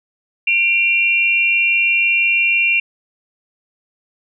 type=tone pair together; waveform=sine; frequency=2378 / 2752 Hz; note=D7 / F7; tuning=+21 / -26 cents; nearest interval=minor third; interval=253 cents; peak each=-15 / -15 dBFS; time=0.47-2.8 s; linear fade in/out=5 ms; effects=none